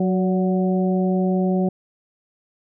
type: harmonic tone with a mistuned harmonic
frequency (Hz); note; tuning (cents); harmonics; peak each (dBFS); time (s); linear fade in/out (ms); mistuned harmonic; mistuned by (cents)
185; F#3; 0; 1 / 2 / 3 / 4; -18 / -24 / -28 / -30; 0-1.69; 5; 3; +39
effects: none